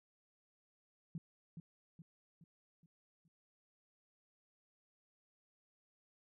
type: tone with echo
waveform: sine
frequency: 164.81 Hz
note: E3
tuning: in tune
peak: -40 dBFS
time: 1.15-1.18 s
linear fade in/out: 2 ms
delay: 420 ms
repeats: 5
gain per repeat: -6 dB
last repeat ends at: 3.28 s
effects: none